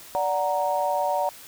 sine chord, D augmented, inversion none, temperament equal with one note detuned, 582.6 / 740 / 932.3 Hz, D5 / F#5 / A#5, -14 / 0 / 0 cents, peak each -26 dBFS, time 0.15-1.29 s, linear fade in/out 0 ms, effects white hiss -45 dBFS RMS until 1.47 s

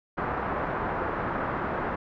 white low-pass noise, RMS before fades -30 dBFS, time 0.17-1.96 s, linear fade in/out 10 ms, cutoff 1400 Hz, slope 24 dB/octave, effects none

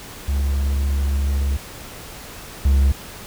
triangle tone pair in turn, 69.3 / 68.35 Hz, C#2 / C#2, 0 / -24 cents, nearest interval unison, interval 24 cents, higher first, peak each -15 / -10 dBFS, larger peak second, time 0.28-1.57 / 2.65-2.92 s, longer first, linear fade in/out 5 ms, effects pink hiss -37 dBFS RMS until 3.26 s

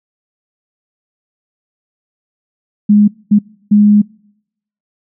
sine tone bursts at uneven times, 207.7 Hz, G#3, in tune, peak -4 dBFS, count 3, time 2.89-3.08 / 3.31-3.39 / 3.71-4.02 s, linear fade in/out 10 ms, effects noise-tail reverb RT60 0.8 s tail -26 dB re dry

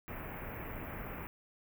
pink band-stop noise, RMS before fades -43 dBFS, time 0.08-1.27 s, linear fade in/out 0 ms, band 2500 to 14000 Hz, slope 48 dB/octave, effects none

